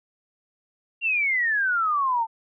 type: exponential sweep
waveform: sine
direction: down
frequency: 2794 to 880 Hz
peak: -20 dBFS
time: 1.01-2.27 s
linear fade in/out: 50 ms
effects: none